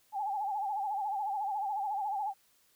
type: tone with vibrato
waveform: sine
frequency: 815 Hz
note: G#5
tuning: 33 cents flat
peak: -31 dBFS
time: 0.12-2.34 s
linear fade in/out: 50 ms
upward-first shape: sine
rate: 14 Hz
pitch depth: 99 cents each way
effects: white hiss -68 dBFS RMS until 2.75 s